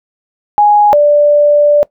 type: tone pair in turn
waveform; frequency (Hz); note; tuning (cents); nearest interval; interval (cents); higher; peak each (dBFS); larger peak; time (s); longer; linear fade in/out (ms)
sine; 830.6 / 587.3; G#5 / D5; 0 / 0; tritone; 600; first; -4; neither; 0.58-0.93 / 0.93-1.83; second; 0
effects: noise-tail reverb RT60 0.1 s tail -20 dB re dry